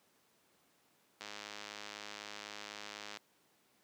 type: click train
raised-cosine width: 0.2 ms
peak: -27 dBFS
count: 205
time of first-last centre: 1.21-3.172 s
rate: 104 Hz
effects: pink hiss -71 dBFS RMS until 3.83 s + high-pass 200 Hz 12 dB/octave